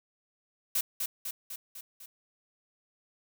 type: noise with echo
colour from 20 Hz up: blue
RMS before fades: -28 dBFS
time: 0.75-0.81 s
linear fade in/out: 5 ms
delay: 250 ms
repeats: 5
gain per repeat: -4 dB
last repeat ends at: 2.06 s
effects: none